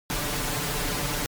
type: noise with comb filter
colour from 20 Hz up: pink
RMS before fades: -28 dBFS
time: 0.1-1.26 s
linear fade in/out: 0 ms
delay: 6.8 ms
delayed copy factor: +0.75
effects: MP3 96 kbps